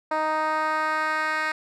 10% pulse tone with band-pass filter sweep, 311.1 Hz, D#4, in tune, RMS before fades -25 dBFS, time 0.11-1.52 s, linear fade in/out 5 ms, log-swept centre 830 to 1900 Hz, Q 1.4, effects none

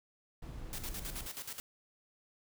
brown noise, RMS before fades -44 dBFS, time 0.42-1.27 s, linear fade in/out 5 ms
white noise with tremolo, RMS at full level -42 dBFS, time 0.73-1.6 s, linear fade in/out 0 ms, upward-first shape square, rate 9.4 Hz, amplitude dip 70%
effects none

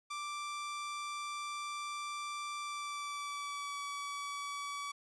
sawtooth tone with pitch glide, 1174.7 to 1142.6 Hz, D6 to D6, 0 to -48 cents, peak -35 dBFS, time 0.1-4.92 s, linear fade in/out 10 ms, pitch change -48 cents, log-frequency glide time 2.6-3.79 s, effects resampled to 22050 Hz + 12-bit

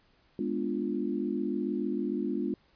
sine chord, G# diminished seventh, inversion none, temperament equal, 207.7 / 246.9 / 293.7 / 349.2 Hz, G#3 / B3 / D4 / F4, 0 / 0 / 0 / 0 cents, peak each -34 dBFS, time 0.39-2.54 s, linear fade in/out 2 ms, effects pink hiss -66 dBFS RMS until 2.75 s + resampled to 11025 Hz

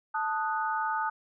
sine chord, D# diminished, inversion second, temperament equal, 880 / 1244.5 / 1480 Hz, A5 / D#6 / F#6, 0 / 0 / 0 cents, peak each -30 / -32 / -34 dBFS, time 0.14-1.1 s, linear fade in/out 10 ms, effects none

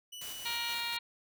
sawtooth tone, 2960 Hz, F#7, in tune, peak -40 dBFS, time 0.12-0.74 s, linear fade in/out 10 ms
white noise with tremolo, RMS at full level -44 dBFS, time 0.21-0.97 s, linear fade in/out 5 ms, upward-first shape square, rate 4.2 Hz, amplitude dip 30%
harmonic tone, 470 Hz, A#4, 14 cents sharp, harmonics 2 / 3 / 4 / 5 / 6 / 7 / 8 / 9, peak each -42 / -46 / -44 / -40 / -42 / -46 / -41 / -40 dBFS, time 0.45-0.99 s, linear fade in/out 10 ms
effects none

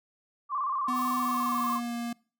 sine tone with vibrato, 1108.7 Hz, C#6, in tune, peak -27 dBFS, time 0.49-1.81 s, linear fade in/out 50 ms, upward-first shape square, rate 17 Hz, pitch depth 81 cents each way
square tone with pitch glide, 250 to 236.2 Hz, B3 to A#3, +21 to +23 cents, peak -32 dBFS, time 0.88-2.13 s, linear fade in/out 5 ms, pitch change -98 cents, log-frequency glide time 1.17-1.94 s
blue noise, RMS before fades -44 dBFS, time 0.93-1.8 s, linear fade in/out 50 ms
effects noise-tail reverb RT60 0.4 s tail -24 dB re dry

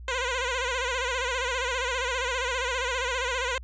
10% pulse tone with vibrato, 504 Hz, B4, 35 cents sharp, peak -18 dBFS, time 0.08-3.58 s, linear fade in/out 2 ms, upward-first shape sine, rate 15 Hz, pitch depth 98 cents each way, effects added 60 Hz sine -39 dBFS peak until 3.63 s + resampled to 16000 Hz

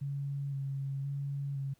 sine tone with vibrato, 138.7 Hz, C#3, 1 cent sharp, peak -33 dBFS, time 0.01-1.74 s, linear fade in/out 10 ms, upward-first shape square, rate 0.97 Hz, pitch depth 19 cents each way, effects pink hiss -70 dBFS RMS until 1.79 s

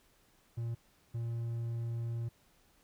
triangle tone bursts at uneven times, 116.54 Hz, A#2, in tune, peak -32 dBFS, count 2, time 0.57-0.75 / 1.14-2.29 s, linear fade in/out 10 ms, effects pink hiss -68 dBFS RMS until 2.83 s

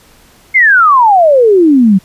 sine exponential sweep, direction down, 2179 to 182.1 Hz, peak -3 dBFS, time 0.54-1.99 s, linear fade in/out 20 ms, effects pink hiss -44 dBFS RMS until 2.04 s + resampled to 32000 Hz

